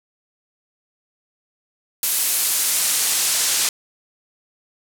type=noise with band-pass filter sweep; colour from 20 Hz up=pink; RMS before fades=-20 dBFS; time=2.03-3.69 s; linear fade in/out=2 ms; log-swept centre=12000 to 7400 Hz; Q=0.86; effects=none